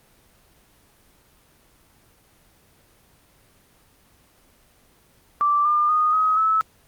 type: tone with pitch steps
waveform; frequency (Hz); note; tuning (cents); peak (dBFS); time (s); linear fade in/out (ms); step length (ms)
sine; 1170 / 1201.5 / 1233.9 / 1267.1 / 1301.2; D6 / D6 / D#6 / D#6 / E6; -7 / +39 / -15 / +31 / -23; -16; 5.41-6.61; 0; 240
effects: pink hiss -57 dBFS RMS until 6.87 s + Opus 24 kbps

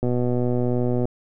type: click train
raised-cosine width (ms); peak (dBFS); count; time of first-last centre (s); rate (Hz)
2; -11; 127; 0.03-1.054; 123
effects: none

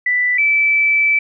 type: tone pair in turn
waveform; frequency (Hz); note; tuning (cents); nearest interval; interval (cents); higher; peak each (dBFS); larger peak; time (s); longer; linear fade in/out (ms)
sine; 1980 / 2315; B6 / D7; +4 / -25; minor third; 271; second; -13 / -11; second; 0.06-0.38 / 0.38-1.19; second; 5
effects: none

